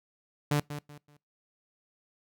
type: tone with echo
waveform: sawtooth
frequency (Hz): 146.83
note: D3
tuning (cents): 0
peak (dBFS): -20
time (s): 0.51-0.6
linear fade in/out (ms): 5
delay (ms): 190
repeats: 3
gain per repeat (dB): -11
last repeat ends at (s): 1.17
effects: noise-tail reverb RT60 0.2 s tail -23 dB re dry